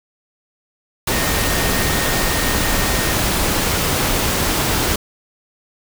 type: tone in noise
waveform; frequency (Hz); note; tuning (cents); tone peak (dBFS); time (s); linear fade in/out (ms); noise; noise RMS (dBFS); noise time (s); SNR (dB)
sine; 1846; A#6; -17; -27; 1.12-3.12; 5; pink; -18; 1.07-4.96; -12
effects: none